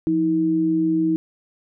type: tone pair together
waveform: sine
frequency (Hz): 173.58 / 320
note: F3 / D#4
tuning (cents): -10 / +49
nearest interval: major seventh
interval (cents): 1059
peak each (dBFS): -26 / -17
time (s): 0.07-1.16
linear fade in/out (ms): 0
effects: none